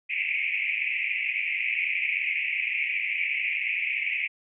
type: band-pass noise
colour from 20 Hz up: white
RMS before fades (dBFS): -28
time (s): 0.09-4.28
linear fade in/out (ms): 20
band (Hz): 2100 to 2600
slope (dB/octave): 96
effects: none